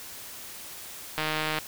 click train, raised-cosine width 0.3 ms, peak -12 dBFS, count 64, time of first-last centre 1.18-1.586 s, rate 155 Hz, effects white hiss -42 dBFS RMS until 1.67 s

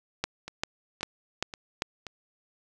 two click trains, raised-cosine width 0.2 ms, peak -10 / -21 dBFS, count 5 / 4, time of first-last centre 0.24-1.821 / 0.48-2.067 s, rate 2.53 / 1.89 Hz, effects none

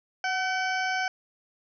harmonic tone with a mistuned harmonic, 761 Hz, F#5, 48 cents sharp, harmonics 1 / 2 / 3 / 4 / 6 / 7 / 8, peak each -29 / -29 / -34 / -40 / -44 / -40 / -45 dBFS, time 0.24-1.08 s, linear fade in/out 2 ms, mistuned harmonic 1, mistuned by -39 cents, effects none

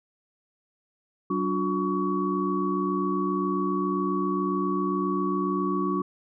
sine tone cluster, 189.3 / 291.2 / 358.6 / 1125 Hz, F#3 / D4 / F4 / C#6, +40 / -15 / +46 / +25 cents, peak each -29 dBFS, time 1.3-6.02 s, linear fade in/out 5 ms, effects none

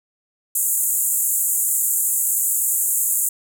pink band-pass noise, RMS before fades -20 dBFS, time 0.55-3.29 s, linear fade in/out 5 ms, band 7000 to 16000 Hz, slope 96 dB/octave, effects none

